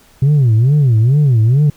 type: tone with vibrato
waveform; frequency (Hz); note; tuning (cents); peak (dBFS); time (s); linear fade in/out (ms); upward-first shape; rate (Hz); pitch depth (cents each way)
sine; 128; C3; -38; -5; 0.22-1.7; 5; sine; 2.3; 280
effects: tanh soft clip ceiling -6 dBFS + pink hiss -48 dBFS RMS until 1.76 s